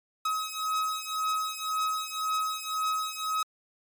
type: beating tone pair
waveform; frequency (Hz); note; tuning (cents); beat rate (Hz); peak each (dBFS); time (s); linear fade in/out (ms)
45% pulse; 1272 / 1273.9; D#6 / D#6; +38 / +40; 1.9; -31; 0.25-3.43; 5
effects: MP3 96 kbps